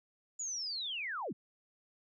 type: linear sweep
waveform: sine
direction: down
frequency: 6980 to 121.6 Hz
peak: -36 dBFS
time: 0.39-1.33 s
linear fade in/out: 10 ms
effects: none